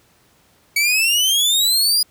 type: exponential sweep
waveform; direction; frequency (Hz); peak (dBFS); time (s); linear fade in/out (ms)
sawtooth; up; 2249 to 4955; -11; 0.76-2.03; 5
effects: pink hiss -56 dBFS RMS until 2.1 s + high-pass 60 Hz 12 dB/octave